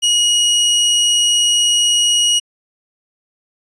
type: tone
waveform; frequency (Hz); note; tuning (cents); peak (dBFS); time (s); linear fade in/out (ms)
sawtooth; 2896; F#7; -38; -8; 0.02-2.4; 20
effects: resampled to 24000 Hz